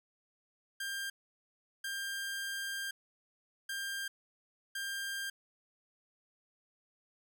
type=tone bursts at uneven times; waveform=sawtooth; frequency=1595 Hz; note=G6; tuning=30 cents sharp; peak=-33 dBFS; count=4; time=0.8-1.1 / 1.84-2.91 / 3.69-4.08 / 4.75-5.3 s; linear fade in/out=5 ms; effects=none